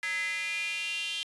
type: tone with high-pass filter sweep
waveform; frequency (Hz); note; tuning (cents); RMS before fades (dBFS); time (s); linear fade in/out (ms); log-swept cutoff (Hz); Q
square; 185.1; F#3; +1; -33; 0.03-1.23; 0; 1900 to 3100; 7.5
effects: resampled to 24000 Hz